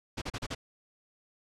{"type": "noise bursts", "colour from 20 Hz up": "pink", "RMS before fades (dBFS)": -35, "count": 5, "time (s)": [0.17, 0.55], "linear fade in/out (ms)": 10, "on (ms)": 48, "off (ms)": 35, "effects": ["low-pass 6000 Hz 12 dB/octave"]}